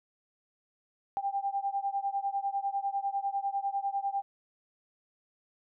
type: beating tone pair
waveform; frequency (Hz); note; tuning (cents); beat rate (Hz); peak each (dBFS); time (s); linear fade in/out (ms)
sine; 789 / 799; G5 / G5; +11 / +33; 10; -32 / -33; 1.17-4.22; 0
effects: none